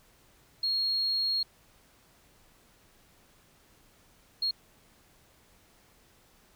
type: tone bursts at uneven times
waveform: sine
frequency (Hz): 4275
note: C8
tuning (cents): +36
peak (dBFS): -25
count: 2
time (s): 0.63-1.43 / 4.42-4.51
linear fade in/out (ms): 5
effects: tanh soft clip ceiling -21 dBFS + pink hiss -62 dBFS RMS until 6.55 s